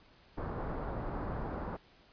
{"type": "low-pass noise", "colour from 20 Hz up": "pink", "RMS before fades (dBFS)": -38, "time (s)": [0.37, 1.77], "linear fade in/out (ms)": 10, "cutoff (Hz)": 1300, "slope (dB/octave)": 24, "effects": ["pink hiss -62 dBFS RMS until 2.12 s", "resampled to 11025 Hz"]}